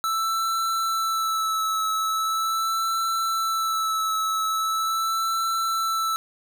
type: tone with vibrato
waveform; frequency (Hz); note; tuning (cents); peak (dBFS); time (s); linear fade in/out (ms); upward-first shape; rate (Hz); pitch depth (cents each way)
square; 1318.5; E6; 0; -23; 0.04-6.16; 0; sine; 0.41; 23
effects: none